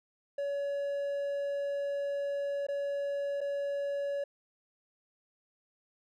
triangle tone with dropouts, 565 Hz, C#5, 33 cents sharp, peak -29 dBFS, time 0.38-4.24 s, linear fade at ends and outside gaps 5 ms, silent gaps 2.668-2.685 / 3.407-3.412 s, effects none

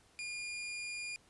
sawtooth tone, 2420 Hz, D#7, 49 cents flat, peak -36 dBFS, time 0.19-1.16 s, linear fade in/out 0 ms, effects pink hiss -66 dBFS RMS until 1.29 s + resampled to 24000 Hz

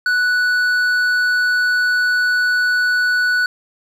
sine tone with hard clipping, 1480 Hz, F#6, in tune, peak -15 dBFS, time 0.06-3.46 s, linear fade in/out 2 ms, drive 6 dB, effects none

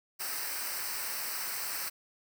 white noise with comb filter, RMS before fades -36 dBFS, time 0.19-1.9 s, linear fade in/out 20 ms, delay 0.29 ms, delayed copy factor -0.75, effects none

